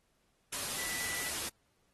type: tone in noise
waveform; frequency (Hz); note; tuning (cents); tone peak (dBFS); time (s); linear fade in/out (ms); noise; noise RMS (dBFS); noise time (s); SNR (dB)
sine; 1975.5; B6; 0; -41; 0.78-1.3; 10; white; -37; 0.52-1.49; -7
effects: pink hiss -75 dBFS RMS until 1.93 s + AAC 32 kbps